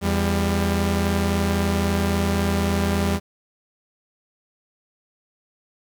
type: tone pair together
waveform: sawtooth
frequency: 83.67 / 199 Hz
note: E2 / G3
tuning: +26 / +26 cents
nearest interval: octave + minor third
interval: 1500 cents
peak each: -18 dBFS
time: 0.01-3.2 s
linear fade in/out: 50 ms
effects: 9-bit